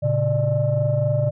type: tone cluster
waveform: sine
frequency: 114.9 / 138.8 / 596 Hz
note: A#2 / C#3 / D5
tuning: -25 / +3 / +25 cents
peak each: -21 dBFS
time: 0.02-1.31 s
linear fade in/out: 20 ms
effects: tanh soft clip ceiling -10 dBFS